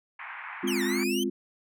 white band-pass noise, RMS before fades -40 dBFS, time 0.19-1.04 s, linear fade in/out 5 ms, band 820 to 2300 Hz, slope 48 dB/octave
sine chord, F minor, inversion first, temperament equal, 207.7 / 261.6 / 349.2 Hz, Ab3 / C4 / F4, 0 / 0 / 0 cents, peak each -31 / -30 / -29 dBFS, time 0.63-1.3 s, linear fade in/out 10 ms
sawtooth exponential two-way sweep, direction down then up, 3322 to 1764 to 3170 Hz, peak -28 dBFS, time 0.67-1.24 s, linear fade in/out 10 ms, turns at 0.83 s
effects none

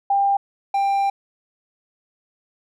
sine / triangle tone pair in turn, 796 / 792.1 Hz, G5 / G5, +26 / +18 cents, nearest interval unison, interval 8 cents, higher first, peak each -15 dBFS, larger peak neither, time 0.1-0.37 / 0.74-1.1 s, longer second, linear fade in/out 5 ms, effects none

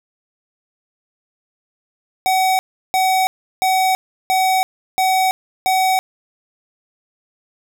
square tone bursts, 754 Hz, F#5, 32 cents sharp, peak -14 dBFS, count 6, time 2.26-5.99 s, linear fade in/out 0 ms, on 330 ms, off 350 ms, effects 9-bit

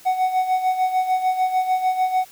triangle tone with tremolo, 744 Hz, F#5, 9 cents sharp, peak -13 dBFS, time 0.05-2.25 s, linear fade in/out 20 ms, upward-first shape sine, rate 6.7 Hz, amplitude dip 65%, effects white hiss -47 dBFS RMS until 2.31 s

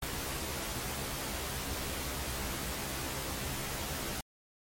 pink noise with comb filter, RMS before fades -37 dBFS, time 0.02-4.21 s, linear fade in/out 5 ms, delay 15 ms, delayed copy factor +0.9, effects MP3 64 kbps

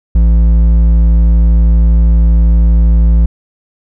triangle tone with hard clipping, 56.3 Hz, A1, 40 cents sharp, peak -6 dBFS, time 0.15-3.26 s, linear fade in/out 5 ms, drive 10 dB, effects none

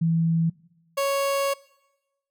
sine / 30% pulse tone pair in turn, 164.81 / 554.4 Hz, E3 / C#5, 0 / 0 cents, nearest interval octave + major sixth, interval 2100 cents, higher second, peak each -19 dBFS, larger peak neither, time 0.01-0.5 / 0.97-1.54 s, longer second, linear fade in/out 10 ms, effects noise-tail reverb RT60 1.0 s tail -22 dB re dry

